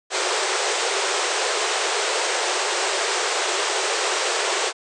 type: band-pass noise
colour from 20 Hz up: pink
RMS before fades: -23 dBFS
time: 0.1-4.73 s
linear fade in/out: 50 ms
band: 360 to 8700 Hz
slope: 96 dB/octave
effects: none